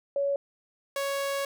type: tone pair in turn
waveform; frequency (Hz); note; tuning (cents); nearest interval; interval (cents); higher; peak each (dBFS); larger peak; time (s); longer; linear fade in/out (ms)
sine / sawtooth; 561 / 555.5; C#5 / C#5; +21 / +4; unison; 17; first; -24; neither; 0.16-0.36 / 0.96-1.45; second; 2
effects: none